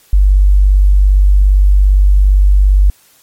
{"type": "tone", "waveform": "sine", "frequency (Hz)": 48.74, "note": "G1", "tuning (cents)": -9, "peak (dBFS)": -4, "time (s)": [0.13, 2.9], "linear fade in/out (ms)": 0, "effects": ["white hiss -48 dBFS RMS until 3.22 s", "MP3 64 kbps"]}